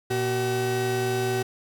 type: tone pair together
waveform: 35% pulse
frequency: 118.41 / 379.2 Hz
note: A#2 / F#4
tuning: +28 / +43 cents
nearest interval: octave + minor sixth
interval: 2015 cents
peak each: -27 / -23 dBFS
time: 0.1-1.43 s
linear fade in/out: 10 ms
effects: none